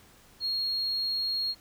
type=tone; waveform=sine; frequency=4279 Hz; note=C8; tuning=38 cents sharp; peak=-26 dBFS; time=0.4-1.55 s; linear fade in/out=50 ms; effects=tanh soft clip ceiling -23 dBFS + pink hiss -57 dBFS RMS until 1.6 s